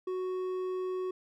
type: tone with hard clipping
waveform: triangle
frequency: 370 Hz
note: F#4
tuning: in tune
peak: -33 dBFS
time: 0.07-1.11 s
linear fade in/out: 5 ms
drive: 9 dB
effects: none